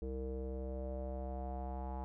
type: tone with low-pass filter sweep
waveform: square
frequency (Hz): 65.2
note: C2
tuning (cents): -5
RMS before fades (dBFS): -41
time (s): 0.02-2.04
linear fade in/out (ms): 0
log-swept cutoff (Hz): 430 to 860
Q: 5.6
effects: none